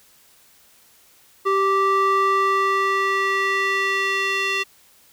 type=tone with band-pass filter sweep; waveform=square; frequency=390 Hz; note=G4; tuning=9 cents flat; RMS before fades=-20 dBFS; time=1.45-4.64 s; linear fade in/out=20 ms; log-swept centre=930 to 2700 Hz; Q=2; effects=white hiss -54 dBFS RMS until 5.12 s